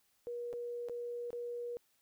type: tone with dropouts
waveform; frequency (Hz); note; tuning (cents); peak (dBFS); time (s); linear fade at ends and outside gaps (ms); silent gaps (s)
sine; 479.3; A#4; +48; -38; 0.27-1.77; 0; 0.529-0.536 / 0.886-0.896 / 1.305-1.33
effects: white hiss -74 dBFS RMS until 2.01 s